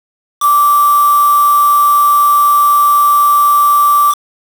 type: tone with quantisation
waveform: sine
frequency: 1168 Hz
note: D6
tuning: 10 cents flat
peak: -6 dBFS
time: 0.4-4.15 s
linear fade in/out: 50 ms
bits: 3
effects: none